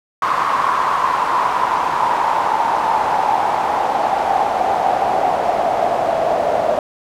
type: noise with band-pass filter sweep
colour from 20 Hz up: pink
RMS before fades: -17 dBFS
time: 0.22-6.79 s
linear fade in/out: 2 ms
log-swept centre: 1100 to 650 Hz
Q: 6.3
effects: none